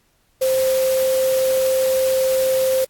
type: tone in noise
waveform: sine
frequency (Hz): 523.3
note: C5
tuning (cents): 0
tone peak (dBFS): -15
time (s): 0.41-2.85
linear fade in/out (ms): 10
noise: white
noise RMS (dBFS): -29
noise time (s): 0.41-2.85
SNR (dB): +11
effects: pink hiss -62 dBFS RMS until 2.89 s + AAC 64 kbps